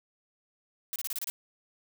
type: noise bursts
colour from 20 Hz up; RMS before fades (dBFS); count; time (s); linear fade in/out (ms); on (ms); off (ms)
blue; -34; 7; 0.93-1.3; 0; 28; 29
effects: none